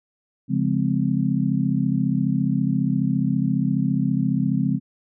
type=chord; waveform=sine; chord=Db major seventh; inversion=none; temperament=just; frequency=138.59 / 173.24 / 207.9 / 259.9 Hz; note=Db3 / F3 / Ab3 / C4; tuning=0 / -14 / +2 / -11 cents; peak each=-24 dBFS; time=0.48-4.8 s; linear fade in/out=50 ms; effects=none